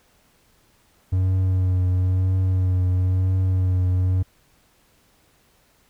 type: tone with vibrato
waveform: triangle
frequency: 92.5 Hz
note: F#2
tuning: in tune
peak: -15 dBFS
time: 1.12-4.23 s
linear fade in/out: 10 ms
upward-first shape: triangle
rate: 1 Hz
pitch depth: 28 cents each way
effects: pink hiss -60 dBFS RMS until 5.89 s